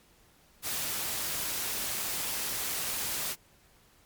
white noise, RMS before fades -33 dBFS, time 0.62-3.36 s, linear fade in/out 50 ms, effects pink hiss -62 dBFS RMS until 4.05 s + MP3 96 kbps

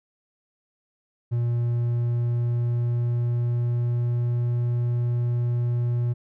triangle tone with pitch glide, 119.1 to 120.34 Hz, A#2 to B2, +38 to -44 cents, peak -19 dBFS, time 1.31-6.14 s, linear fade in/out 20 ms, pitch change +18 cents, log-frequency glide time 1.52-4.52 s, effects none

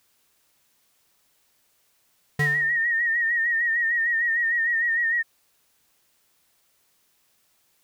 square tone with exponential decay, 146.83 Hz, D3, in tune, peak -21 dBFS, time 2.39-2.81 s, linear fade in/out 5 ms, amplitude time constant 91 ms
sine tone with vibrato, 1861 Hz, A#6, 3 cents flat, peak -20 dBFS, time 2.39-5.23 s, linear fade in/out 20 ms, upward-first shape sine, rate 6.6 Hz, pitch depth 58 cents each way
effects white hiss -66 dBFS RMS until 7.83 s

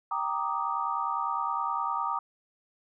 sine chord, Eb major seventh, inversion first, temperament equal, 784 / 932.3 / 1174.7 / 1244.5 Hz, G5 / Bb5 / D6 / Eb6, 0 / 0 / 0 / 0 cents, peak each -36 / -32 / -32 / -33 dBFS, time 0.11-2.19 s, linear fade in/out 5 ms, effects none

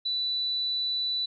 sine tone, 3970 Hz, B7, 8 cents sharp, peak -26 dBFS, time 0.05-1.26 s, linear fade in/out 10 ms, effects none

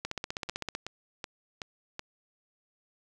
two click trains, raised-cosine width 0.2 ms, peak -19 / -16 dBFS, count 5 / 12, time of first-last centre 0.49-1.994 / 0.05-0.751 s, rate 2.66 / 15.7 Hz, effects none

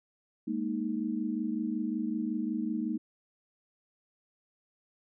sine chord, Ab suspended second, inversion none, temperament equal, 207.7 / 233.1 / 311.1 Hz, Ab3 / Bb3 / Eb4, 0 / 0 / 0 cents, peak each -35 / -33 / -34 dBFS, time 0.47-2.98 s, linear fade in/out 10 ms, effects none

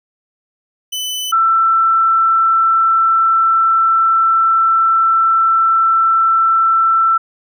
sawtooth / sine tone pair in turn, 3007 / 1335.6 Hz, F#7 / E6, +27 / +22 cents, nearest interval octave + major second, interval 1405 cents, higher first, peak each -16 / -9 dBFS, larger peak second, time 0.92-1.32 / 1.32-7.18 s, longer second, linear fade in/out 10 ms, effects none

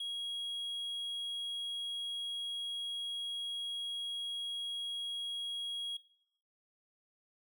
triangle tone, 3300 Hz, G#7, 12 cents flat, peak -35 dBFS, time 0-5.97 s, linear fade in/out 5 ms, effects noise-tail reverb RT60 0.7 s tail -19 dB re dry

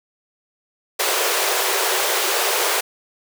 pink high-pass noise, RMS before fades -20 dBFS, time 0.99-2.81 s, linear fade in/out 10 ms, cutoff 360 Hz, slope 96 dB/octave, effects none

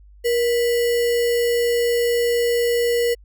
sine tone with sample-and-hold, 474.2 Hz, A#4, 30 cents sharp, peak -16 dBFS, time 0.24-3.15 s, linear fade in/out 20 ms, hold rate 2450 Hz, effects added 50 Hz sine -44 dBFS peak until 3.24 s

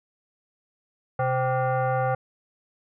sine tone with frequency modulation, 128.1 Hz, C3, 36 cents flat, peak -21 dBFS, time 1.19-2.15 s, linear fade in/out 5 ms, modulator 649 Hz, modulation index 1.5, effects none

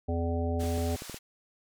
harmonic tone, 84.2 Hz, E2, 37 cents sharp, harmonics 1 / 3 / 5 / 7 / 9, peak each -29 / -34 / -36 / -37 / -39 dBFS, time 0.08-0.96 s, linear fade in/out 10 ms
white band-pass noise, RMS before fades -45 dBFS, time 0.59-1.19 s, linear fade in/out 20 ms, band 740 to 9600 Hz, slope 12 dB/octave
clicks, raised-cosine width 2 ms, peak -27 dBFS, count 6, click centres 0.636 / 0.779 / 0.96 / 1.021 / 1.097 / 1.144 s
effects none

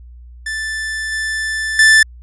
45% pulse tone with level steps, 1760 Hz, A6, in tune, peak -20 / -18 / -6 dBFS, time 0.46-2.03 s, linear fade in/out 5 ms, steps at 1.12 / 1.79 s, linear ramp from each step 2 ms, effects added 60 Hz sine -35 dBFS peak until 2.22 s + resampled to 24000 Hz

